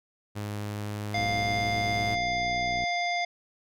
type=tone with pitch glide; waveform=sawtooth; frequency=103.83 to 105.4 Hz; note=G#2 to G#2; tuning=0 to +26 cents; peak=-28 dBFS; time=0.35-2.16 s; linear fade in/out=20 ms; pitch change=+26 cents; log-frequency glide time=0.65-1.95 s
type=harmonic tone; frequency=701 Hz; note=F5; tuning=6 cents sharp; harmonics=1 / 3 / 5 / 7 / 9; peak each=-28 / -30 / -38 / -39 / -47 dBFS; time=1.14-3.25 s; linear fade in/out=5 ms
type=click train; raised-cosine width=3 ms; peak=-27 dBFS; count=103; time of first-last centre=1.18-2.839 s; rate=61.5 Hz
effects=none